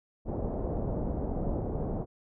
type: low-pass noise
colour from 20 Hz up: pink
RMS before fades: -32 dBFS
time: 0.25-2.06 s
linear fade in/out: 50 ms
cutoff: 700 Hz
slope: 24 dB/octave
effects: none